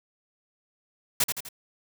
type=noise with echo; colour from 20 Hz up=white; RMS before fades=-22 dBFS; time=1.2-1.24 s; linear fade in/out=5 ms; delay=83 ms; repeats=3; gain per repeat=-6 dB; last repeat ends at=1.489 s; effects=none